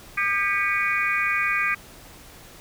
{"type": "tone cluster", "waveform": "sine", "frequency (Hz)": [1209, 1599, 1964, 2238, 2445], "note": ["D6", "G6", "B6", "C#7", "D#7"], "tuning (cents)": [50, 34, -10, 16, -31], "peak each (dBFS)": -27, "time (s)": [0.17, 1.75], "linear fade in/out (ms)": 10, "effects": ["pink hiss -46 dBFS RMS until 2.6 s"]}